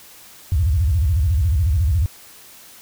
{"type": "tone with vibrato", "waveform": "sine", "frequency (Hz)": 78.6, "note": "D#2", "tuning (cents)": 18, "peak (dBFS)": -14, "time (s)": [0.52, 2.06], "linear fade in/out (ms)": 0, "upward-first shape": "square", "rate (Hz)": 14, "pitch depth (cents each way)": 280, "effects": ["white hiss -44 dBFS RMS until 2.81 s"]}